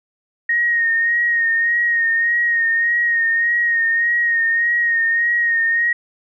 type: tone with vibrato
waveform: sine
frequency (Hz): 1864.7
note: A#6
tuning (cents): 0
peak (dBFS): -14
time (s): 0.49-5.93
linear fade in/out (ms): 5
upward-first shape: sine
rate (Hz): 1.7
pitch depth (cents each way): 33
effects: none